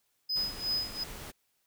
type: tone with tremolo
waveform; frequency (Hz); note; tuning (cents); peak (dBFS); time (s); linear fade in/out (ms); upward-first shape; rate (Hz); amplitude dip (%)
triangle; 5030; D#8; +18; -26; 0.29-1.04; 10; sine; 2.8; 90
type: noise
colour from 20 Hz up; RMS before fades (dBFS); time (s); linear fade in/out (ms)
pink; -44; 0.35-1.32; 20
effects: white hiss -75 dBFS RMS until 1.66 s